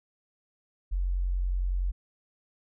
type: tone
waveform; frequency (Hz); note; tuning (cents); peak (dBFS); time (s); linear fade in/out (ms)
sine; 45.28; F#1; -37; -25; 0.91-1.92; 20
effects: none